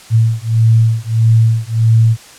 sine beating tone pair, 112.2 / 113.8 Hz, A2 / A#2, +34 / -41 cents, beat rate 1.6 Hz, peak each -11 dBFS, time 0.1-2.17 s, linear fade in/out 50 ms, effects white hiss -38 dBFS RMS until 2.38 s + low-pass 9000 Hz 12 dB/octave

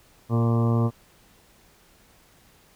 harmonic tone with a mistuned harmonic, 116.54 Hz, A#2, in tune, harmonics 1 / 2 / 3 / 4 / 5 / 6 / 7 / 8 / 9 / 10, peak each -20 / -25 / -32 / -32 / -36 / -39 / -41 / -42 / -37 / -38 dBFS, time 0.29-0.91 s, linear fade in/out 50 ms, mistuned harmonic 4, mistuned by -17 cents, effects pink hiss -57 dBFS RMS until 2.75 s

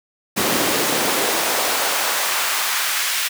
pink noise with high-pass filter sweep, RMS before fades -20 dBFS, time 0.36-3.29 s, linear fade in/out 20 ms, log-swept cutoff 210 to 1900 Hz, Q 0.94, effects none

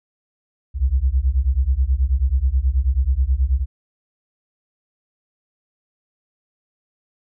sine beating tone pair, 61 / 70.3 Hz, B1 / C#2, -21 / +25 cents, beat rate 9.3 Hz, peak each -18 dBFS, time 0.74-3.66 s, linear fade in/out 50 ms, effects none

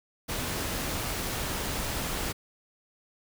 pink noise, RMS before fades -32 dBFS, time 0.28-2.33 s, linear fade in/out 20 ms, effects none

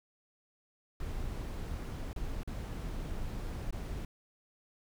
brown noise with dropouts, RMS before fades -38 dBFS, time 1-4.05 s, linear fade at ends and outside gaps 2 ms, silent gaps 2.131-2.161 / 2.433-2.475 / 3.708-3.725 s, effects none

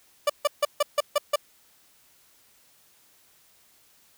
30% pulse tone bursts, 586 Hz, D5, 4 cents flat, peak -16 dBFS, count 7, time 0.27-1.359 s, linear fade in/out 5 ms, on 27 ms, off 150 ms, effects white hiss -60 dBFS RMS until 4.17 s

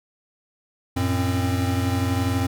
square tone cluster, 92.3 / 112.9 / 264.8 Hz, F#2 / A2 / C4, -4 / +45 / +21 cents, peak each -24 / -28 / -26 dBFS, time 0.96-2.47 s, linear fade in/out 10 ms, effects none

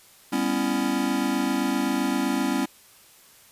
square chord, C# half-diminished seventh, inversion second, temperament just, 199.57 / 249.5 / 277.2 / 332.6 Hz, G3 / B3 / C#4 / E4, +31 / +18 / 0 / +16 cents, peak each -31 / -28 / -27 / -31 dBFS, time 0.32-2.66 s, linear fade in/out 10 ms, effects white hiss -53 dBFS RMS until 3.51 s + resampled to 32000 Hz

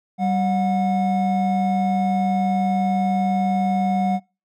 triangle tone pair together, 192.9 / 727 Hz, G3 / F#5, -28 / -31 cents, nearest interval octave + major seventh, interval 2297 cents, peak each -18 / -19 dBFS, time 0.18-4.2 s, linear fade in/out 50 ms, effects noise-tail reverb RT60 0.3 s tail -26 dB re dry

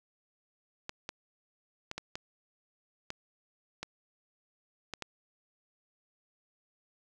clicks, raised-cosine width 0.2 ms, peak -20 dBFS, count 9, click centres 0.894 / 1.091 / 1.914 / 1.98 / 2.155 / 3.104 / 3.83 / 4.937 / 5.023 s, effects none

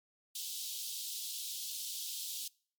pink high-pass noise, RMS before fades -41 dBFS, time 0.35-2.48 s, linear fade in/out 5 ms, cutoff 3200 Hz, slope 48 dB/octave, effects noise-tail reverb RT60 0.5 s tail -25 dB re dry + MP3 96 kbps

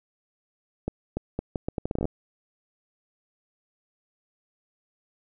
accelerating click train, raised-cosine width 2 ms, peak -14 dBFS, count 14, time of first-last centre 0.88-2.054 s, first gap 290 ms, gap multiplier 0.76, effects none

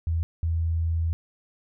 sine tone bursts at uneven times, 82.41 Hz, E2, in tune, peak -22 dBFS, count 2, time 0.07-0.23 / 0.43-1.13 s, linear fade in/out 0 ms, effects none

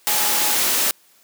sine tone in noise, 841 Hz, G#5, 22 cents sharp, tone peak -29 dBFS, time 0.07-0.55 s, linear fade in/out 0 ms, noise white, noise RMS -19 dBFS, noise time 0.07-0.91 s, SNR -13 dB, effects white hiss -55 dBFS RMS until 1.23 s + high-pass 200 Hz 12 dB/octave

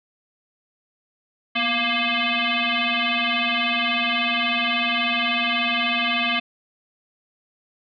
sine tone with frequency modulation, 242.7 Hz, B3, 30 cents flat, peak -19 dBFS, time 1.55-6.4 s, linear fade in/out 10 ms, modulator 469 Hz, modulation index 6.8, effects none

